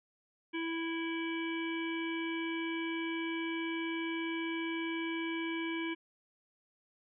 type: harmonic tone with a mistuned harmonic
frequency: 329.5 Hz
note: E4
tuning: 1 cent flat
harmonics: 1 / 3 / 5 / 7 / 9 / 10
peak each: -35 / -45 / -45 / -41 / -47 / -53 dBFS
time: 0.53-5.95 s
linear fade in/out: 20 ms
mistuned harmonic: 10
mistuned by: -16 cents
effects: none